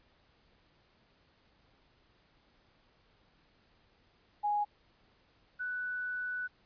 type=tone pair in turn; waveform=sine; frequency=829 / 1486.5 Hz; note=G#5 / F#6; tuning=-3 / +8 cents; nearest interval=minor seventh; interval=1011 cents; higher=second; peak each=-28 / -34 dBFS; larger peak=first; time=4.43-4.65 / 5.59-6.48 s; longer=second; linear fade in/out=20 ms; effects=pink hiss -68 dBFS RMS until 6.65 s + resampled to 11025 Hz